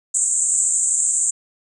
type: band-pass noise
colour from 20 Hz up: pink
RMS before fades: -19 dBFS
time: 0.14-1.31 s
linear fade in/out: 10 ms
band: 7100 to 8400 Hz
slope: 96 dB/octave
effects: none